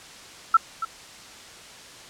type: tone with echo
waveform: sine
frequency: 1332 Hz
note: E6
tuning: 18 cents sharp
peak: -11 dBFS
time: 0.54-0.57 s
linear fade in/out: 5 ms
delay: 280 ms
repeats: 1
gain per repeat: -13 dB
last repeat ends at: 0.85 s
effects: white hiss -44 dBFS RMS until 2.09 s + low-pass 7000 Hz 12 dB/octave